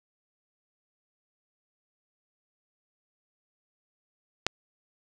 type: click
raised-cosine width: 0.2 ms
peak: -6 dBFS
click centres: 4.466 s
effects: none